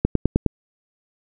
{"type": "click train", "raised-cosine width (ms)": 3, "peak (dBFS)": -3, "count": 5, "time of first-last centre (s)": [0.05, 0.463], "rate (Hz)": 9.69, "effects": []}